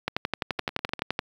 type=two click trains; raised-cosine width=0.3 ms; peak=-9 / -19 dBFS; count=14 / 5; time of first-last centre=0.08-1.191 / 0.59-0.992 s; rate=11.7 / 9.94 Hz; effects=high-pass 80 Hz 12 dB/octave + 8-bit